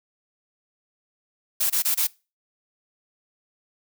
blue noise bursts, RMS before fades -22 dBFS, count 4, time 1.6-2.072 s, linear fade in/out 10 ms, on 100 ms, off 24 ms, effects noise-tail reverb RT60 0.3 s tail -23 dB re dry

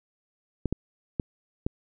clicks, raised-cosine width 3 ms, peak -13 dBFS, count 4, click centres 0.657 / 0.726 / 1.198 / 1.665 s, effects none

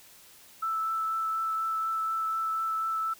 sine tone with vibrato, 1318.5 Hz, E6, in tune, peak -27 dBFS, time 0.62-3.14 s, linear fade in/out 10 ms, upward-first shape triangle, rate 4.1 Hz, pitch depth 11 cents each way, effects white hiss -54 dBFS RMS until 3.19 s

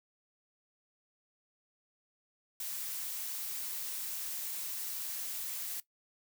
blue noise, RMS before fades -39 dBFS, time 2.6-5.8 s, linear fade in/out 2 ms, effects noise-tail reverb RT60 0.1 s tail -17 dB re dry

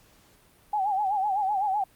sine tone with vibrato, 800 Hz, G5, 35 cents sharp, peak -23 dBFS, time 0.73-1.84 s, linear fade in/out 5 ms, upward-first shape sine, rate 7.9 Hz, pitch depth 110 cents each way, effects pink hiss -59 dBFS RMS until 1.95 s + Opus 48 kbps

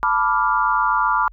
sine chord, B half-diminished seventh, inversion third, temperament equal, 880 / 987.8 / 1174.7 / 1396.9 Hz, A5 / B5 / D6 / F6, 0 / 0 / 0 / 0 cents, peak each -23 / -20 / -20 / -22 dBFS, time 0.03-1.28 s, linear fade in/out 0 ms, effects added 45 Hz sine -41 dBFS peak until 1.32 s

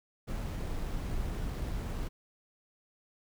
brown noise with sample-and-hold, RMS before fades -35 dBFS, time 0.27-2.09 s, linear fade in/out 20 ms, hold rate 8820 Hz, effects none

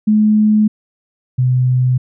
sine tone pair in turn, 213.3 / 126.83 Hz, G#3 / B2, +46 / +46 cents, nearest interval major sixth, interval 900 cents, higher first, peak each -8 / -10 dBFS, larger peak first, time 0.07-0.68 / 1.38-1.98 s, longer first, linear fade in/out 10 ms, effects none

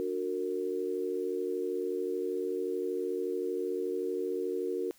sine chord, D augmented, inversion none, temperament just, 293.7 / 367.1 / 458.9 Hz, D4 / F#4 / A#4, 0 / -14 / -27 cents, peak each -39 / -33 / -34 dBFS, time 0-4.91 s, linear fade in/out 0 ms, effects white hiss -62 dBFS RMS until 4.98 s

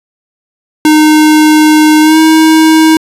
square tone with pitch glide, 307.4 to 317.3 Hz, D#4 to D#4, -21 to +34 cents, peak -3 dBFS, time 0.85-2.97 s, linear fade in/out 2 ms, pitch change +55 cents, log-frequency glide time 2.01-2.18 s, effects resampled to 32000 Hz

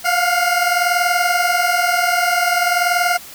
20% pulse tone pair together, 698.5 / 719 Hz, F5 / F#5, 0 / -50 cents, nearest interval minor second, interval 50 cents, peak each -12 / -13 dBFS, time 0.04-3.18 s, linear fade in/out 20 ms, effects white hiss -37 dBFS RMS until 3.34 s

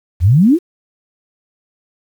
sine exponential sweep, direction up, 76.5 to 377 Hz, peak -6 dBFS, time 0.2-0.59 s, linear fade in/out 50 ms, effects 7-bit

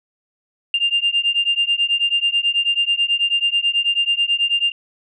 sine beating tone pair, 2794 / 2803.2 Hz, F7 / F7, 0 / +6 cents, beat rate 9.2 Hz, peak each -18 / -18 dBFS, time 0.74-4.72 s, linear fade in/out 2 ms, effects tanh soft clip ceiling -8 dBFS

